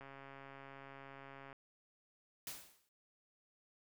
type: click train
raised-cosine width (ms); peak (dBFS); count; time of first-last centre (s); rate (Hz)
0.5; -38; 209; 0.01-1.528; 137
type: noise with exponential decay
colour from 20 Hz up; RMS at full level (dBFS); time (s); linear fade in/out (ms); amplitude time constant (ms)
white; -43; 2.47-2.89; 1; 90
effects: none